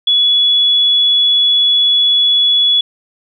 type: tone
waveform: sine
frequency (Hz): 3396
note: G#7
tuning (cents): +38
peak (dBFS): -8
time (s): 0.07-2.81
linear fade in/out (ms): 5
effects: none